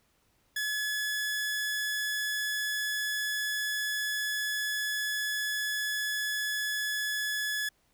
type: tone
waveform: sawtooth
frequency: 1705 Hz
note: G#6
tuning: 45 cents sharp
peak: -26 dBFS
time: 0.56-7.69 s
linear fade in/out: 5 ms
effects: pink hiss -70 dBFS RMS until 7.93 s